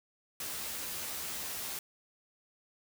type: noise with comb filter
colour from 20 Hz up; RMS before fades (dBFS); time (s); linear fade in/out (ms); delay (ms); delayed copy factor
white; -39; 0.4-1.79; 2; 13; +0.7
effects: none